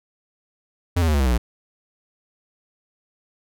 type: tone with pitch steps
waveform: square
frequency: 87.9 / 82.01 / 76.52 / 71.4 / 66.62 / 62.15 / 57.99 Hz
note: F2 / E2 / D#2 / D2 / C2 / B1 / A#1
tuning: +12 / -8 / -28 / -48 / +32 / +12 / -8 cents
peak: -17 dBFS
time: 0.96-1.38 s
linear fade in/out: 10 ms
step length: 60 ms
effects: none